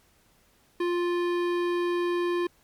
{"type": "tone with hard clipping", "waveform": "sine", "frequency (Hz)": 350, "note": "F4", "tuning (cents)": 4, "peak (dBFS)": -26, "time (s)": [0.8, 2.47], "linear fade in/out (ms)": 5, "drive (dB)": 16, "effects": ["pink hiss -63 dBFS RMS until 2.63 s", "MP3 96 kbps"]}